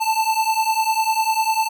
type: beating tone pair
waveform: square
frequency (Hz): 878 / 888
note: A5 / A5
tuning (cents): -4 / +16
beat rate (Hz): 10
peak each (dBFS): -21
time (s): 0-1.69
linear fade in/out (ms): 20
effects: none